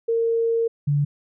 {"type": "tone pair in turn", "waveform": "sine", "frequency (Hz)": [459, 144.58], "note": ["A#4", "D3"], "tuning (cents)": [-27, -27], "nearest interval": "octave + minor sixth", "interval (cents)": 2000, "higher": "first", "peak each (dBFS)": [-18, -17], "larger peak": "second", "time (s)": [[0.08, 0.68], [0.87, 1.05]], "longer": "first", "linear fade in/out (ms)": 10, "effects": []}